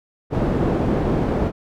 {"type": "low-pass noise", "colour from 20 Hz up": "white", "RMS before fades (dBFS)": -20, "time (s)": [0.3, 1.52], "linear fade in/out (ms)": 50, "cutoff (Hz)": 400, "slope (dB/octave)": 12, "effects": []}